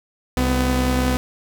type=tone pair together; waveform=sawtooth; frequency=65.41 / 251.1 Hz; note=C2 / B3; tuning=0 / +29 cents; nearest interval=octave + major seventh; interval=2329 cents; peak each=-16 dBFS; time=0.37-1.17 s; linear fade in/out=0 ms; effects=none